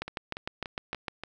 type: two click trains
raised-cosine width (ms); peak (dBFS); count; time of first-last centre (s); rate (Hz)
0.3; -21 / -16; 5 / 8; 0.08-1.236 / 0.02-1.082; 3.46 / 6.59
effects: none